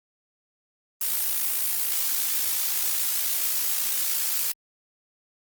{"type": "noise with amplitude modulation", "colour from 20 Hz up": "blue", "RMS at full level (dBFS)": -23, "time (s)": [1.01, 4.52], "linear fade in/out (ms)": 5, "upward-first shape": "sine", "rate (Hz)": 57.4, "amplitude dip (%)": 50, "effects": ["Opus 32 kbps"]}